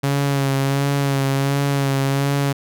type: tone with vibrato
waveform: sawtooth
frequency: 138.59 Hz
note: C#3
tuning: in tune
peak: -13 dBFS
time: 0.03-2.53 s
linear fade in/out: 10 ms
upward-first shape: sine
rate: 1.4 Hz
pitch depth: 30 cents each way
effects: none